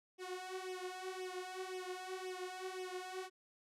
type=tone with flanger; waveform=sawtooth; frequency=370 Hz; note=F#4; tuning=in tune; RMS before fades=-45 dBFS; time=0.18-3.3 s; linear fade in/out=50 ms; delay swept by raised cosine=0.34 to 4.24 ms; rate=1.9 Hz; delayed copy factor=+0.85; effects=low-pass 10000 Hz 12 dB/octave